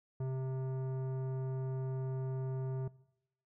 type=tone with tanh clipping; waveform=sine; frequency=131.3 Hz; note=C3; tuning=6 cents sharp; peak=-36 dBFS; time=0.2-2.88 s; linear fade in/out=5 ms; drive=14 dB; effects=noise-tail reverb RT60 0.8 s tail -21 dB re dry